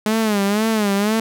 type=tone with vibrato; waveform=sawtooth; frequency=210.4 Hz; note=G#3; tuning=23 cents sharp; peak=-12 dBFS; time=0.06-1.2 s; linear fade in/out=2 ms; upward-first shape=sine; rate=2 Hz; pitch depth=110 cents each way; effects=none